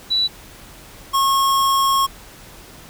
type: tone pair in turn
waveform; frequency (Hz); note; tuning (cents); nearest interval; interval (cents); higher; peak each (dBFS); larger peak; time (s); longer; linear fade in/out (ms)
sine / square; 3946 / 1088.6; B7 / C#6; -2 / -32; octave + minor seventh; 2230; first; -15; neither; 0.1-0.28 / 1.13-2.07; second; 20
effects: added 43 Hz sine -48 dBFS peak until 2.89 s + pink hiss -42 dBFS RMS until 2.89 s